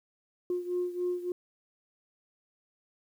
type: beating tone pair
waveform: sine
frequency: 356.2 / 359.7 Hz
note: F4 / F#4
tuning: +34 / -49 cents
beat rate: 3.5 Hz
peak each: -30 / -34 dBFS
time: 0.5-1.32 s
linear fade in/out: 2 ms
effects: tanh soft clip ceiling -23 dBFS + 10-bit